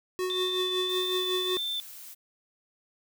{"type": "tone with tremolo", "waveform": "square", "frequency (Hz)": 368.2, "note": "F#4", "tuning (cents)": -8, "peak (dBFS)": -27, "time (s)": [0.19, 1.57], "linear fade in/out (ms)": 0, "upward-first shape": "triangle", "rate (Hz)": 5.4, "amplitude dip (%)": 60}
{"type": "tone with vibrato", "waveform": "sine", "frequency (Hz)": 3533, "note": "A7", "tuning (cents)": 6, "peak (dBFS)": -29, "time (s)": [0.3, 1.8], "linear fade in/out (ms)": 0, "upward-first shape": "square", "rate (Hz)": 1.7, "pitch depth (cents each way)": 11}
{"type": "noise", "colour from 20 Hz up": "blue", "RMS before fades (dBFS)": -45, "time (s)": [0.88, 2.15], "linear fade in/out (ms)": 20}
{"effects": []}